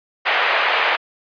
white band-pass noise, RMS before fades -18 dBFS, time 0.25-0.97 s, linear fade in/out 20 ms, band 520 to 2700 Hz, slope 24 dB/octave, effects resampled to 11025 Hz

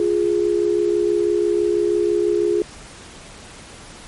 sine tone pair together, 349.2 / 415.3 Hz, F4 / G#4, 0 / 0 cents, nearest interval minor third, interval 300 cents, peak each -18 dBFS, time 0-2.62 s, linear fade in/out 2 ms, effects pink hiss -40 dBFS RMS until 4.07 s + MP3 48 kbps

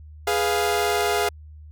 sawtooth chord, F diminished, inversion first, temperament equal, 415.3 / 493.9 / 698.5 Hz, Ab4 / Cb5 / F5, 0 / 0 / 0 cents, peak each -19 / -25 / -20 dBFS, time 0.27-1.29 s, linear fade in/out 5 ms, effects added 76 Hz sine -40 dBFS peak until 1.71 s

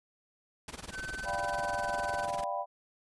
pink noise with tremolo, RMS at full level -40 dBFS, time 0.68-2.44 s, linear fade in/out 2 ms, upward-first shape sine, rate 20 Hz, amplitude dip 90%
triangle tone with pitch glide, 1526 to 1515.5 Hz, G6 to F#6, -47 to +41 cents, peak -36 dBFS, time 0.91-2.28 s, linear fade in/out 50 ms, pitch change -12 cents, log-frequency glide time 1.34-2 s
sine chord, G dominant seventh, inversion second, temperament equal, 587.3 / 698.5 / 784 / 987.8 Hz, D5 / F5 / G5 / B5, 0 / 0 / 0 / 0 cents, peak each -37 dBFS, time 1.24-2.66 s, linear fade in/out 50 ms
effects resampled to 24000 Hz

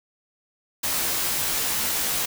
white noise with comb filter, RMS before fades -25 dBFS, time 0.83-2.26 s, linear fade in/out 10 ms, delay 16 ms, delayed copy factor -0.5, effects none

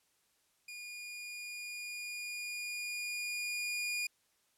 sawtooth tone with level ramp, 2435 Hz, D#7, 38 cents flat, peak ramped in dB -41 to -30 dBFS, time 0.68-4.07 s, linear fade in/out 5 ms, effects white hiss -74 dBFS RMS until 4.57 s + low-pass 12000 Hz 12 dB/octave

